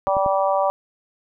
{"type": "harmonic tone", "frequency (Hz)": 193.8, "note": "G3", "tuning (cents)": -20, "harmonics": [3, 4, 5, 6], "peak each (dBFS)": [-20, -22, -24, -26], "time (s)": [0.07, 0.7], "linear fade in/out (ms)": 0}
{"type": "clicks", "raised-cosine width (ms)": 3, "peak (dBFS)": [-23, -20, -19], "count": 3, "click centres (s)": [0.08, 0.168, 0.262]}
{"effects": []}